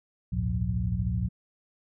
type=tone cluster; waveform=sine; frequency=61.6 / 77.7 / 104.3 / 117.4 / 178.9 Hz; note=B1 / D#2 / G#2 / A#2 / F3; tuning=-4 / -2 / +8 / +13 / +42 cents; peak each=-33 / -32 / -33 / -30 / -32 dBFS; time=0.32-1.29 s; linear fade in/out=10 ms; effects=none